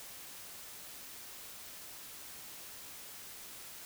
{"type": "silence", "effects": ["white hiss -49 dBFS RMS until 3.85 s"]}